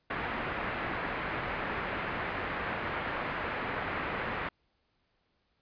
white low-pass noise, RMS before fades -35 dBFS, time 0.1-4.49 s, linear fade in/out 5 ms, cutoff 2100 Hz, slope 24 dB/octave, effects pink hiss -75 dBFS RMS until 5.61 s + resampled to 11025 Hz

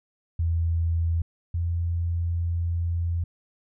sine tone pair in turn, 83.3 / 85.15 Hz, E2 / F2, +19 / -43 cents, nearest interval unison, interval 38 cents, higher second, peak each -21 / -23 dBFS, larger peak first, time 0.39-1.22 / 1.54-3.24 s, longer second, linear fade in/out 5 ms, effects none

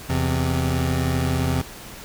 25% pulse tone pair together, 82.8 / 130.19 Hz, E2 / C3, +8 / -8 cents, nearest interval minor sixth, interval 784 cents, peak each -19 dBFS, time 0.09-1.62 s, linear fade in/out 10 ms, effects pink hiss -39 dBFS RMS until 2.04 s

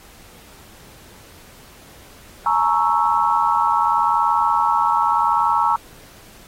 sine chord, A# half-diminished seventh, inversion third, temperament equal with one note detuned, 851.5 / 932.3 / 1108.7 / 1318.5 Hz, G#5 / A#5 / C#6 / E6, +43 / 0 / 0 / 0 cents, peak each -22 / -18 / -21 / -21 dBFS, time 2.46-5.76 s, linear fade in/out 2 ms, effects pink hiss -46 dBFS RMS until 6.47 s + AAC 48 kbps

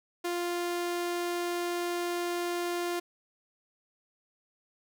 sawtooth tone, 349.2 Hz, F4, in tune, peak -26 dBFS, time 0.24-3 s, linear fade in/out 10 ms, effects none

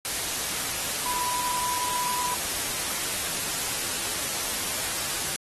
sine tone in noise, 987.8 Hz, B5, in tune, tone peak -29 dBFS, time 1.06-2.34 s, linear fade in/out 0 ms, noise white, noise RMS -29 dBFS, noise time 0.05-5.36 s, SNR -3 dB, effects AAC 32 kbps

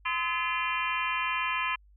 harmonic tone with a mistuned harmonic, 342.6 Hz, F4, 33 cents flat, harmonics 3 / 4 / 5 / 6 / 7 / 8 / 9, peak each -31 / -37 / -36 / -38 / -33 / -37 / -40 dBFS, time 0.05-1.76 s, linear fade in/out 10 ms, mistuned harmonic 4, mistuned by -120 cents, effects added 50 Hz sine -55 dBFS peak until 1.96 s

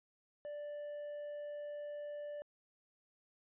triangle tone, 587.3 Hz, D5, in tune, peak -40 dBFS, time 0.45-2.42 s, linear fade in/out 0 ms, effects resampled to 8000 Hz

